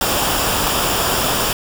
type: noise with comb filter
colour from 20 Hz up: pink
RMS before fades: -18 dBFS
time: 0.01-1.53 s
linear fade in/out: 2 ms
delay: 0.48 ms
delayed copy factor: -0.55
effects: none